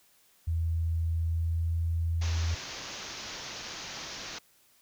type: tone with pitch glide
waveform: sine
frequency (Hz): 82.41 to 83.18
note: E2 to E2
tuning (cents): 0 to +16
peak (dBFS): -26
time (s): 0.47-2.55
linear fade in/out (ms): 10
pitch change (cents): +16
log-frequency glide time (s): 1.29-1.73
type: low-pass noise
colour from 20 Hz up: white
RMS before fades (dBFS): -41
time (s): 2.21-4.39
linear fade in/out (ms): 10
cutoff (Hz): 6600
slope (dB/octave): 96
effects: white hiss -64 dBFS RMS until 4.81 s